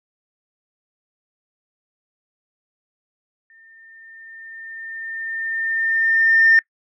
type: tone with exponential growth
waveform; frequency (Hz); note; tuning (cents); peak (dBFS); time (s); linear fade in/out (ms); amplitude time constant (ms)
sine; 1808; A6; +47; -8; 3.5-6.59; 1; 670
effects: noise-tail reverb RT60 0.1 s tail -24 dB re dry + tanh soft clip ceiling -5 dBFS